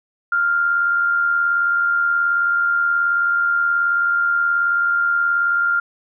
sine tone with amplitude modulation, 1396.9 Hz, F6, in tune, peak -13 dBFS, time 0.32-5.8 s, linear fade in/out 5 ms, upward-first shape sine, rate 78.7 Hz, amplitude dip 40%, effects none

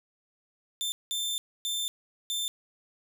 sawtooth tone bursts at uneven times, 3562 Hz, A7, 21 cents sharp, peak -26 dBFS, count 4, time 0.81-0.92 / 1.11-1.38 / 1.65-1.88 / 2.3-2.48 s, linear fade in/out 0 ms, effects none

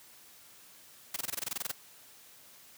white noise bursts, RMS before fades -34 dBFS, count 13, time 1.14-1.716 s, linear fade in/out 5 ms, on 24 ms, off 22 ms, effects white hiss -56 dBFS RMS until 2.77 s + high-pass 80 Hz 12 dB/octave

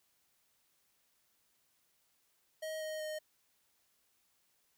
square tone with pitch steps, 630 / 623.8 / 617.7 Hz, D#5 / D#5 / D#5, +21 / +4 / -13 cents, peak -39 dBFS, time 2.62-3.19 s, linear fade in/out 10 ms, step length 190 ms, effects white hiss -75 dBFS RMS until 4.77 s

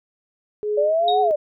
sine tone with tremolo, 420 Hz, G#4, 19 cents sharp, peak -19 dBFS, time 0.63-1.31 s, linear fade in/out 0 ms, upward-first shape sine, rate 2.2 Hz, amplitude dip 100%
sine linear two-way sweep, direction up then down, 570 to 758 to 573 Hz, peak -16 dBFS, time 0.77-1.36 s, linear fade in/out 10 ms, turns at 1.21 s
sine tone with exponential decay, 3761 Hz, A#7, 15 cents sharp, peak -20 dBFS, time 1.08-1.28 s, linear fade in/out 2 ms, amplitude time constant 43 ms
effects none

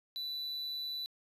triangle tone, 3975 Hz, B7, 10 cents sharp, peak -35 dBFS, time 0.16-1.06 s, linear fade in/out 0 ms, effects resampled to 32000 Hz + 11-bit

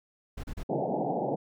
brown noise bursts, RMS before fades -35 dBFS, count 3, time 0.37-0.634 s, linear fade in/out 10 ms, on 66 ms, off 33 ms
white band-pass noise, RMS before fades -30 dBFS, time 0.69-1.36 s, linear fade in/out 10 ms, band 130 to 840 Hz, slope 96 dB/octave
effects none

